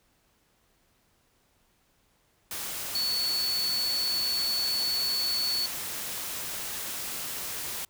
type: tone in noise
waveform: sine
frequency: 4435 Hz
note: C#8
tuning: in tune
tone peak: -26 dBFS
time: 2.95-5.66 s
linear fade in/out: 2 ms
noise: white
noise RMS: -35 dBFS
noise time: 2.51-7.85 s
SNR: +6 dB
effects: pink hiss -68 dBFS RMS until 7.89 s